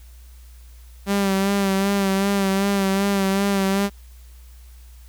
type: tone with vibrato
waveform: sawtooth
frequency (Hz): 196.4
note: G3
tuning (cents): +4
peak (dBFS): -14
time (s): 1.06-3.9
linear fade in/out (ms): 50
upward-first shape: sine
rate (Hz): 2.6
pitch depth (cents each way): 37
effects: added 60 Hz sine -41 dBFS peak until 5.08 s + white hiss -55 dBFS RMS until 5.08 s